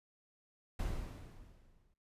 brown noise with exponential decay, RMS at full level -34 dBFS, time 0.79-1.94 s, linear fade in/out 5 ms, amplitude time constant 250 ms, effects noise-tail reverb RT60 0.3 s tail -21 dB re dry + resampled to 32000 Hz

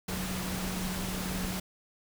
sine tone in noise, 185 Hz, F#3, in tune, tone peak -35 dBFS, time 0.08-1.6 s, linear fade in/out 5 ms, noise pink, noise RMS -36 dBFS, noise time 0.08-1.6 s, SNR -2 dB, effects none

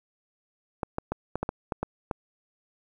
clicks, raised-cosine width 1 ms, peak -14 dBFS, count 9, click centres 0.832 / 0.984 / 1.12 / 1.356 / 1.43 / 1.491 / 1.722 / 1.83 / 2.112 s, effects 9-bit

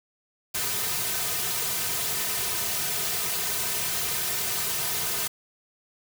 white noise with comb filter, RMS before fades -28 dBFS, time 0.54-5.28 s, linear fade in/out 10 ms, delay 3.6 ms, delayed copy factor -0.85, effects none

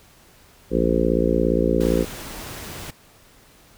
harmonic tone, 57.3 Hz, A#1, 29 cents flat, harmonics 1 / 3 / 4 / 5 / 6 / 7 / 8 / 9, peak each -25 / -25 / -25 / -25 / -25 / -25 / -25 / -25 dBFS, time 0.7-2.06 s, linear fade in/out 50 ms
pink noise, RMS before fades -35 dBFS, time 1.8-2.91 s, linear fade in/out 10 ms
effects pink hiss -52 dBFS RMS until 3.77 s

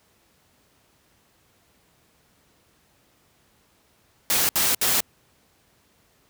white noise bursts, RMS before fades -21 dBFS, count 3, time 4.3-5.004 s, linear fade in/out 0 ms, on 190 ms, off 67 ms, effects pink hiss -62 dBFS RMS until 6.29 s + high-pass 60 Hz 12 dB/octave

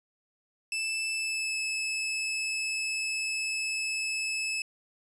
sawtooth tone with pitch glide, 2637 to 2604 Hz, E7 to E7, 0 to -22 cents, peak -26 dBFS, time 0.72-4.62 s, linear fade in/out 2 ms, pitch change -22 cents, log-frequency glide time 1.13-1.58 s, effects resampled to 24000 Hz

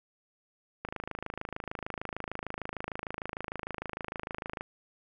click train, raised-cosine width 0.5 ms, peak -20 dBFS, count 101, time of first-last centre 0.85-4.609 s, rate 26.6 Hz, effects none

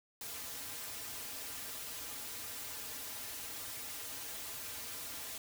white noise with comb filter, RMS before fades -44 dBFS, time 0.21-5.38 s, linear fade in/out 2 ms, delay 5.4 ms, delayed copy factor -0.95, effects none

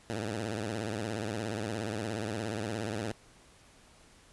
10% pulse tone with vibrato, 108 Hz, A2, 32 cents flat, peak -25 dBFS, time 0.1-3.12 s, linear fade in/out 0 ms, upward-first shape sine, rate 17 Hz, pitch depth 150 cents each way, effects pink hiss -59 dBFS RMS until 4.32 s + resampled to 24000 Hz

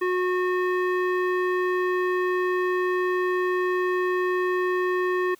square tone with low-pass filter, 364.3 Hz, F#4, 27 cents flat, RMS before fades -24 dBFS, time 0.01-5.35 s, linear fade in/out 10 ms, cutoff 1800 Hz, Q 2.1, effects white hiss -58 dBFS RMS until 5.39 s

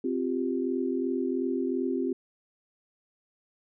sine chord, C suspended fourth, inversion none, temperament equal, 261.6 / 349.2 / 392 Hz, C4 / F4 / G4, 0 / 0 / 0 cents, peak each -29 / -31 / -32 dBFS, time 0.04-2.13 s, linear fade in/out 5 ms, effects none

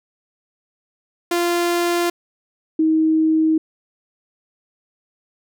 sawtooth / sine tone pair in turn, 346.4 / 316.7 Hz, F4 / D#4, -14 / +31 cents, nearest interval major second, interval 155 cents, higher first, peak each -13 dBFS, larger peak neither, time 1.31-2.1 / 2.79-3.58 s, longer neither, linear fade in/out 5 ms, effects none

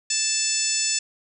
harmonic tone, 880 Hz, A5, in tune, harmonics 2 / 3 / 4 / 5 / 6 / 7 / 8 / 9, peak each -38 / -30 / -35 / -32 / -27 / -31 / -27 / -27 dBFS, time 0.1-0.99 s, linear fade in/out 5 ms, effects none

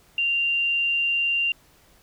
sine tone, 2779 Hz, F7, 9 cents flat, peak -20 dBFS, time 0.18-1.52 s, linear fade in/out 2 ms, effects pink hiss -57 dBFS RMS until 2.02 s

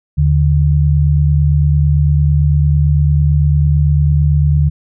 sine tone pair together, 77.78 / 146.71 Hz, D#2 / D3, 0 / -1 cents, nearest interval major seventh, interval 1099 cents, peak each -11 dBFS, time 0.17-4.7 s, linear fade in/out 20 ms, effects none

